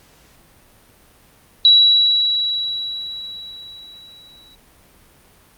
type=tone with exponential decay; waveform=sine; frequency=3907 Hz; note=B7; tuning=19 cents flat; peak=-6 dBFS; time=1.65-4.55 s; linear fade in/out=1 ms; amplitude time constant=630 ms; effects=pink hiss -51 dBFS RMS until 5.57 s + Opus 48 kbps